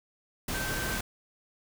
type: tone in noise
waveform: sine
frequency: 1554 Hz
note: G6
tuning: 16 cents flat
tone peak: -35 dBFS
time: 0.54-0.98 s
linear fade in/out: 5 ms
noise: pink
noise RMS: -33 dBFS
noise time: 0.48-1.01 s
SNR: -5 dB
effects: none